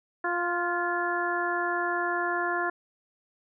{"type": "harmonic tone with a mistuned harmonic", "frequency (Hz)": 350, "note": "F4", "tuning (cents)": 4, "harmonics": [1, 2, 3, 4, 5], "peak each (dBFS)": [-32, -32, -32, -32, -32], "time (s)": [0.24, 2.7], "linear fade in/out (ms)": 5, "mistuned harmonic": 5, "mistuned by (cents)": -25, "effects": []}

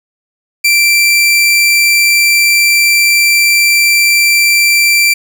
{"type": "tone", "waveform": "sawtooth", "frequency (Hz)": 2349, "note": "D7", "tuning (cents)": 0, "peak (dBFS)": -3, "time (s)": [0.64, 5.14], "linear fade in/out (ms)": 10, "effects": []}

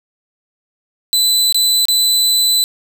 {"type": "tone with dropouts", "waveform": "sawtooth", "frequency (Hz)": 4004, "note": "B7", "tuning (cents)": 23, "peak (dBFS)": -8, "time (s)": [1.13, 2.64], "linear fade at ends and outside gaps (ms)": 0, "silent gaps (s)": [[1.525, 1.545], [1.854, 1.884]], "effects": ["8-bit"]}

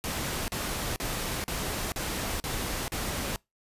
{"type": "noise bursts", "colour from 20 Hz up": "pink", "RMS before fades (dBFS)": -32, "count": 7, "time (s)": [0.04, 3.36], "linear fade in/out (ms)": 0, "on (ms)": 440, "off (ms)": 40, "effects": ["noise-tail reverb RT60 0.2 s tail -25 dB re dry", "resampled to 32000 Hz"]}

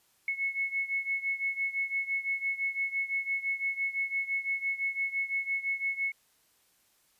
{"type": "beating tone pair", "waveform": "sine", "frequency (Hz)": [2193, 2198.9], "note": ["C#7", "C#7"], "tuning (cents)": [-19, -15], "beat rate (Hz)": 5.9, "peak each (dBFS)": [-31, -34], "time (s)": [0.28, 6.12], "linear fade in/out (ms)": 2, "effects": ["white hiss -68 dBFS RMS until 7.19 s", "resampled to 32000 Hz"]}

